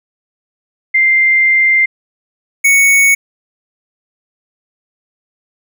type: tone pair in turn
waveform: sine / square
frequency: 2093 / 2222 Hz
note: C7 / C#7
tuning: 0 / +4 cents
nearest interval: minor second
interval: 104 cents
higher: second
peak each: -7 dBFS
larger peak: neither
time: 0.94-1.86 / 2.64-3.15 s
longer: first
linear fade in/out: 10 ms
effects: none